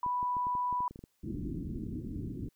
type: tone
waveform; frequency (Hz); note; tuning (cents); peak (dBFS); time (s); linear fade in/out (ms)
sine; 987.8; B5; 0; -29; 0.03-0.88; 2
type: clicks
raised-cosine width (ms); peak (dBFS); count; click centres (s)
3; -33; 11; 0.063 / 0.229 / 0.368 / 0.469 / 0.552 / 0.727 / 0.805 / 0.91 / 0.959 / 0.991 / 1.039
type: low-pass noise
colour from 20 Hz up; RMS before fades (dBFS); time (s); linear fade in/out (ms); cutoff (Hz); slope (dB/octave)
white; -38; 1.23-2.49; 10; 330; 48
effects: white hiss -75 dBFS RMS until 2.55 s